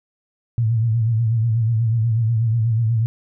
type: tone with vibrato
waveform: sine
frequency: 113.7 Hz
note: A#2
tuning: 43 cents flat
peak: -15 dBFS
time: 0.58-3.06 s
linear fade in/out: 0 ms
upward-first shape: sine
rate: 8.2 Hz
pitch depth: 78 cents each way
effects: none